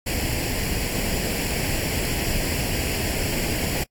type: noise with comb filter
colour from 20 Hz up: pink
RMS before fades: -25 dBFS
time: 0.06-3.84 s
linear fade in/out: 10 ms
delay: 0.4 ms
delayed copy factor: +0.7
effects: noise-tail reverb RT60 0.1 s tail -26 dB re dry + AAC 64 kbps